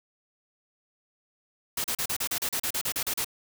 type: noise bursts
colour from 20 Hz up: white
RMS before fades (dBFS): -29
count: 14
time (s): 1.77-3.246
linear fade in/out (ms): 5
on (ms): 72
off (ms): 36
effects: none